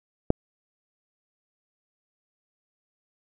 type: click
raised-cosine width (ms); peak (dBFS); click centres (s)
2; -5; 0.304
effects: none